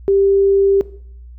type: tone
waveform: sine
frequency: 393.9 Hz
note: G4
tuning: 8 cents sharp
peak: -10 dBFS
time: 0.08-0.81 s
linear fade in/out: 0 ms
effects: noise-tail reverb RT60 0.6 s tail -18 dB re dry + added 60 Hz sine -34 dBFS peak until 1.38 s